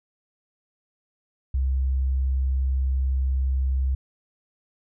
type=tone; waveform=sine; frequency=65.9 Hz; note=C2; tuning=13 cents sharp; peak=-20 dBFS; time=1.54-3.95 s; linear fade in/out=5 ms; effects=none